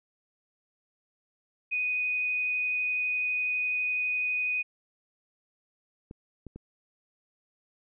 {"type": "tone with vibrato", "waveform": "sine", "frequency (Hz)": 2489, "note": "D#7", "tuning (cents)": 0, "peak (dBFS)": -26, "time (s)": [1.71, 4.63], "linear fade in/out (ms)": 20, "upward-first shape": "sine", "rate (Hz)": 12, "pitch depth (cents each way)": 8}
{"type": "clicks", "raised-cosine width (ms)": 3, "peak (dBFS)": -29, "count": 3, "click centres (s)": [6.111, 6.467, 6.56]}
{"effects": []}